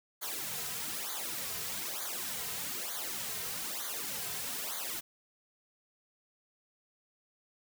white noise with flanger, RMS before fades -38 dBFS, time 0.21-5.01 s, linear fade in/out 20 ms, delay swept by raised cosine 0.37 to 3.57 ms, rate 1.1 Hz, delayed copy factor -0.9, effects none

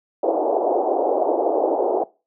white band-pass noise, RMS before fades -20 dBFS, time 0.23-2.04 s, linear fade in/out 5 ms, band 320 to 790 Hz, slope 48 dB/octave, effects noise-tail reverb RT60 0.3 s tail -22 dB re dry

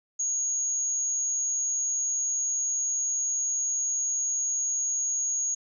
sine tone, 6645 Hz, G#8, in tune, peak -25 dBFS, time 0.19-5.55 s, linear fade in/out 10 ms, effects none

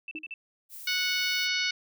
sine tone bursts, 2653 Hz, E7, 10 cents sharp, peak -35 dBFS, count 4, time 0.08-0.34 s, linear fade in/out 2 ms, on 32 ms, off 44 ms
sine tone with exponential decay, 311.1 Hz, D#4, in tune, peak -34 dBFS, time 0.15-0.27 s, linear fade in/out 1 ms, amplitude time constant 26 ms
violet noise, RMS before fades -43 dBFS, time 0.69-1.49 s, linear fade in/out 50 ms
harmonic tone, 737 Hz, F#5, 7 cents flat, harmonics 2 / 3 / 4 / 5 / 6 / 7 / 8, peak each -34 / -30 / -33 / -35 / -33 / -37 / -40 dBFS, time 0.87-1.71 s, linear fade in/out 5 ms
effects none

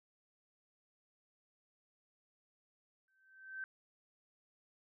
sine tone with exponential growth, 1548 Hz, G6, 22 cents flat, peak -38 dBFS, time 3.08-3.64 s, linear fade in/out 1 ms, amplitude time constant 120 ms, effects none

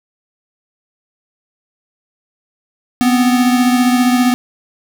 square beating tone pair, 246.9 / 261.9 Hz, B3 / C4, 0 / +2 cents, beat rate 15 Hz, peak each -11 / -19 dBFS, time 3.01-4.34 s, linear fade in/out 0 ms, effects none

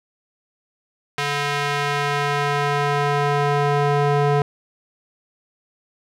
square tone with band-pass filter sweep, 144.1 Hz, D3, 33 cents flat, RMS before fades -20 dBFS, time 1.18-4.42 s, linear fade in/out 2 ms, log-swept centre 2300 to 600 Hz, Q 0.71, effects none

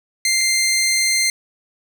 15% pulse tone pair in turn, 2093 / 2093 Hz, C7 / C7, 0 / 0 cents, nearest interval unison, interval 0 cents, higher neither, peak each -9 dBFS, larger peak neither, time 0.25-0.41 / 0.41-1.3 s, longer second, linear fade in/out 2 ms, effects none

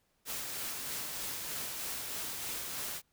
white noise with tremolo, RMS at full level -38 dBFS, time 0.25-3.02 s, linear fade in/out 50 ms, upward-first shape sine, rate 3.2 Hz, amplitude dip 25%, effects pink hiss -75 dBFS RMS until 3.12 s

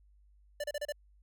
square tone bursts, 587.3 Hz, D5, in tune, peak -34 dBFS, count 5, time 0.6-0.923 s, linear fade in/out 5 ms, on 39 ms, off 32 ms, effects added 50 Hz sine -60 dBFS peak until 1.22 s

